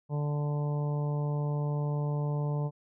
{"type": "harmonic tone", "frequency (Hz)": 146.83, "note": "D3", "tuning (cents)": 0, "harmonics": [1, 2, 3, 4, 5, 6, 7], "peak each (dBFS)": [-28, -44, -40, -42, -48, -44, -49], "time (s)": [0.09, 2.71], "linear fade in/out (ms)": 50, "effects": []}